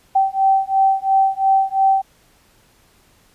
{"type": "beating tone pair", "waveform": "sine", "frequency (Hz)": [773, 775.9], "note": ["G5", "G5"], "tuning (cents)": [-24, -18], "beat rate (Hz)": 2.9, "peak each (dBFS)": -16, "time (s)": [0.15, 2.02], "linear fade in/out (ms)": 10, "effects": ["pink hiss -55 dBFS RMS until 3.34 s", "resampled to 32000 Hz"]}